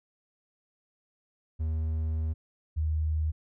triangle / sine tone pair in turn, 79.2 / 77.93 Hz, D#2 / D#2, +31 / +3 cents, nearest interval unison, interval 28 cents, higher first, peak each -25 dBFS, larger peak neither, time 1.59-2.34 / 2.76-3.32 s, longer first, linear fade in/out 20 ms, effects none

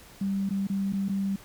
sine tone with dropouts, 196 Hz, G3, in tune, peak -25 dBFS, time 0.21-1.36 s, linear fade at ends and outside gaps 5 ms, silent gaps 0.492-0.506 / 0.671-0.698 / 0.925-0.933 / 1.085-1.094 s, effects pink hiss -51 dBFS RMS until 1.44 s

